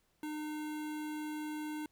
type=tone with notch filter; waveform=square; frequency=304.1 Hz; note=D#4; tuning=40 cents flat; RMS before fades=-40 dBFS; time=0.23-1.86 s; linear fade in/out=2 ms; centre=5200 Hz; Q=1.9; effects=pink hiss -75 dBFS RMS until 1.91 s